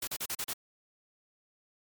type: noise bursts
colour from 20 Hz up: white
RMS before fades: -35 dBFS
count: 6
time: 0.02-0.534 s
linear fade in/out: 5 ms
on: 54 ms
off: 38 ms
effects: MP3 96 kbps